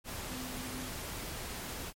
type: tone in noise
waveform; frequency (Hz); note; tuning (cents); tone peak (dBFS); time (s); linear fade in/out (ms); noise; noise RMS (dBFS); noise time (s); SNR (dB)
sine; 254.2; C4; -50; -43; 0.28-0.91; 50; pink; -41; 0.04-1.93; -5
effects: MP3 64 kbps